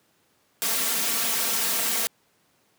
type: noise with comb filter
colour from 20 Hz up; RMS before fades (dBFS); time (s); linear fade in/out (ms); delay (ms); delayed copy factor
white; -25; 0.62-2.07; 0; 4.4; +0.9
effects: pink hiss -65 dBFS RMS until 2.78 s + high-pass 150 Hz 12 dB/octave